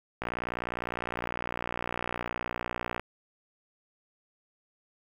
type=click train; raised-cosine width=0.5 ms; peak=-17 dBFS; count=167; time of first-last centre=0.22-2.996 s; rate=59.8 Hz; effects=8-bit